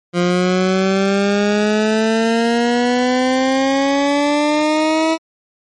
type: exponential sweep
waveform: 20% pulse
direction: up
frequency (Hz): 174.61 to 325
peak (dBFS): -8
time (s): 0.13-5.18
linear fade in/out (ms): 50
effects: low-pass 6000 Hz 12 dB/octave + MP3 48 kbps